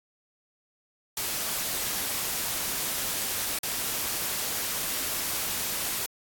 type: noise with dropouts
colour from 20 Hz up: white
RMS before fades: -30 dBFS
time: 1.17-6.06 s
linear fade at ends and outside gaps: 2 ms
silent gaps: 3.588-3.632 s
effects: AAC 64 kbps